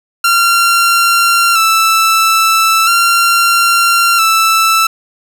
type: tone with vibrato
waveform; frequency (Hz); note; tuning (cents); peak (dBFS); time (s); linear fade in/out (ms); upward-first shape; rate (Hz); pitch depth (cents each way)
sawtooth; 1349; E6; +40; -4; 0.24-4.87; 5; square; 0.38; 35
effects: none